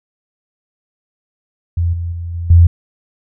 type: tone with level steps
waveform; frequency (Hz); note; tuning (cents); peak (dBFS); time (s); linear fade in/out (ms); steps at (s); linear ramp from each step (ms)
sine; 85.4; F2; -38; -12 / -18 / -21 / -19 / -3; 1.77-2.67; 5; 1.93 / 2.12 / 2.34 / 2.5; 5
effects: none